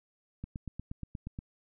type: click train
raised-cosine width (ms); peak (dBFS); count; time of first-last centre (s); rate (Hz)
5; -26; 9; 0.44-1.389; 8.43
effects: none